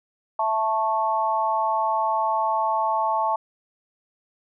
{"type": "chord", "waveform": "sine", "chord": "A major", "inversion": "second", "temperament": "just", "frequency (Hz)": [660, 880, 1100], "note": ["E5", "A5", "C#6"], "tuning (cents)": [2, 0, -14], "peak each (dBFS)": [-27, -22, -26], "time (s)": [0.39, 3.36], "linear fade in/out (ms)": 5, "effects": []}